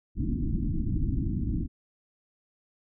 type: low-pass noise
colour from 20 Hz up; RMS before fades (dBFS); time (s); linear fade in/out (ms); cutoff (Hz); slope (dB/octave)
pink; -28; 0.15-1.68; 50; 330; 96
effects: none